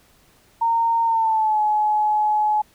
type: tone with pitch glide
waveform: sine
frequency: 920 to 848.5 Hz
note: A#5 to G#5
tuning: -23 to +37 cents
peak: -16 dBFS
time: 0.61-2.62 s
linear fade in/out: 10 ms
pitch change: -140 cents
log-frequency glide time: 1.04-1.61 s
effects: pink hiss -56 dBFS RMS until 2.74 s